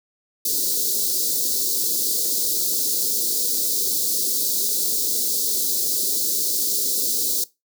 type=band-stop noise; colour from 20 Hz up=white; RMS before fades=-22 dBFS; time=0.45-7.44 s; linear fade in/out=5 ms; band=500 to 4000 Hz; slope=48 dB/octave; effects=noise-tail reverb RT60 0.2 s tail -19 dB re dry + high-pass 300 Hz 12 dB/octave